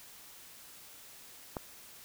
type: click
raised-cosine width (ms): 1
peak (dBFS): -21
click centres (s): 1.568
effects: white hiss -53 dBFS RMS until 2.04 s